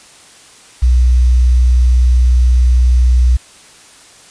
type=tone with quantisation; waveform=sine; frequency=61.74 Hz; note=B1; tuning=in tune; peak=-6 dBFS; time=0.82-3.37 s; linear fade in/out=10 ms; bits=6; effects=white hiss -41 dBFS RMS until 4.3 s + resampled to 22050 Hz